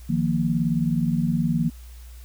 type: chord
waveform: sine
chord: Eb suspended second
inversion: none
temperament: equal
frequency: 155.56 / 174.61 / 233.1 Hz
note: Eb3 / F3 / Bb3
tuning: 0 / 0 / 0 cents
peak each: -24 dBFS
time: 0.09-1.7 s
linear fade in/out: 10 ms
effects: added 60 Hz sine -39 dBFS peak until 2.24 s + white hiss -53 dBFS RMS until 2.24 s